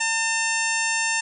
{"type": "harmonic tone", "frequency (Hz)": 900, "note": "A5", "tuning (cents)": 39, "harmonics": [1, 2, 3, 4, 5, 6, 7, 8, 9, 10], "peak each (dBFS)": [-30, -26, -26, -38, -38, -33, -32, -31, -32, -36], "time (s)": [0, 1.21], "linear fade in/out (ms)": 10, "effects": []}